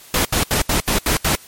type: noise bursts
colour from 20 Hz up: pink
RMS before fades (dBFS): -17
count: 7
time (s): 0.14-1.354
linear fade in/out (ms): 2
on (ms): 110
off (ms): 74
effects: white hiss -43 dBFS RMS until 1.47 s + MP3 64 kbps